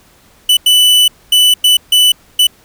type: tone bursts at uneven times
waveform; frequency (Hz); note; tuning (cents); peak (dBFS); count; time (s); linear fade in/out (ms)
45% pulse; 2983; F#7; +13; -5; 6; 0.49-0.57 / 0.66-1.08 / 1.32-1.54 / 1.64-1.77 / 1.92-2.12 / 2.39-2.47; 5
effects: pink hiss -47 dBFS RMS until 2.64 s